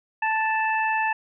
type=harmonic tone; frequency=879 Hz; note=A5; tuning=2 cents flat; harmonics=1 / 2 / 3; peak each=-23 / -26 / -29 dBFS; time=0.22-1.13 s; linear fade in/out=5 ms; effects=none